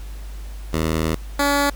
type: tone pair in turn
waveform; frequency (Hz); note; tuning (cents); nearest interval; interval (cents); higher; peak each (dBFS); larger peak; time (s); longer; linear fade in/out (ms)
10% pulse; 80 / 284.4; D#2 / C#4; +49 / +45; octave + minor seventh; 2196; second; -11 / -8; second; 0.73-1.15 / 1.39-1.7; first; 5
effects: added 50 Hz sine -30 dBFS peak until 1.75 s + pink hiss -46 dBFS RMS until 1.75 s